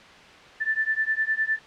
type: beating tone pair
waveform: sine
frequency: 1760 / 1769.8 Hz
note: A6 / A6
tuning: 0 / +10 cents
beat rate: 9.8 Hz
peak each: -25 dBFS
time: 0.6-1.59 s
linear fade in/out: 20 ms
effects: white hiss -47 dBFS RMS until 1.66 s + low-pass 3000 Hz 12 dB/octave